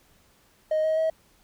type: tone with pitch steps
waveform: triangle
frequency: 623 / 631.7 / 640.5 Hz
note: D#5 / D#5 / E5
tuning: +2 / +26 / -50 cents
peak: -18 dBFS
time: 0.71-1.1 s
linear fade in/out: 5 ms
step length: 130 ms
effects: tanh soft clip ceiling -17 dBFS + pink hiss -61 dBFS RMS until 1.43 s